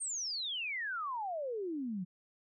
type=exponential sweep; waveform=sine; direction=down; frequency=8900 to 172.3 Hz; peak=-35 dBFS; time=0-2.05 s; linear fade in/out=20 ms; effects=none